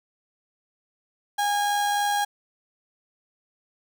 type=tone with amplitude modulation; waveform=35% pulse; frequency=819 Hz; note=G#5; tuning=24 cents flat; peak=-19 dBFS; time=1.38-2.25 s; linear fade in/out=10 ms; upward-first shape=sine; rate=83.6 Hz; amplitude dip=25%; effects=none